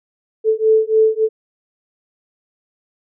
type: beating tone pair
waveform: sine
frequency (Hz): 437.2 / 440.7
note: A4 / A4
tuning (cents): -11 / +3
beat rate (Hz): 3.5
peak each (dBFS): -14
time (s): 0.44-1.29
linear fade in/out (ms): 50
effects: none